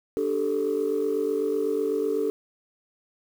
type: chord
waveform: sine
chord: D suspended fourth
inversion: none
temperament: equal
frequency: 293.7 / 392 / 440 Hz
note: D4 / G4 / A4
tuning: 0 / 0 / 0 cents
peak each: -29 / -27 / -24 dBFS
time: 0.17-2.3 s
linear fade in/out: 0 ms
effects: tanh soft clip ceiling -17 dBFS + 8-bit

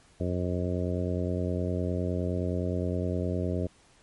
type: harmonic tone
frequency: 89.7 Hz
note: F2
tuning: 47 cents sharp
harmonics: 1 / 2 / 3 / 4 / 5 / 6 / 7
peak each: -30 / -33 / -35 / -36 / -37 / -38 / -38 dBFS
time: 0.2-3.67 s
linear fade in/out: 5 ms
effects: pink hiss -60 dBFS RMS until 4.02 s + MP3 48 kbps

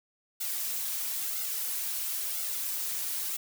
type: noise with flanger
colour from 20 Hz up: blue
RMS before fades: -33 dBFS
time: 0.4-3.37 s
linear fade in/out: 10 ms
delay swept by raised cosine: 1.4 to 5.6 ms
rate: 1 Hz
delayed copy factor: +0.85
effects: none

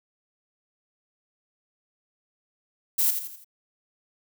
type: noise with echo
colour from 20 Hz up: violet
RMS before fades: -22 dBFS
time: 2.98-3.11 s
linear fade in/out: 10 ms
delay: 84 ms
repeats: 4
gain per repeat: -7 dB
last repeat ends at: 3.446 s
effects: none

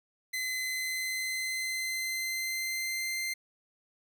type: tone with pitch glide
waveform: sawtooth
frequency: 2040 to 2086 Hz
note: C7 to C7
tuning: -44 to -6 cents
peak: -28 dBFS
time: 0.33-3.34 s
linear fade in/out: 10 ms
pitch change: +38 cents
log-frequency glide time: 0.56-3.22 s
effects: none

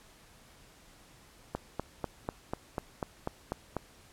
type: click train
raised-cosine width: 1 ms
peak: -18 dBFS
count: 10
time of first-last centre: 1.55-3.767 s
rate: 4.06 Hz
effects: pink hiss -58 dBFS RMS until 4.12 s + low-pass 12000 Hz 12 dB/octave

